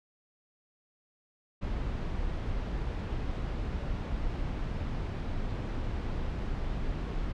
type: noise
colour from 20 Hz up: brown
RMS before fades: -33 dBFS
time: 1.61-7.33 s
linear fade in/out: 20 ms
effects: low-pass 4000 Hz 12 dB/octave